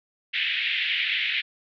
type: band-pass noise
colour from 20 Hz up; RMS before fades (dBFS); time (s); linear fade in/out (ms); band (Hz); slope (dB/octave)
pink; -26; 0.33-1.42; 20; 1900 to 3500; 48
effects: none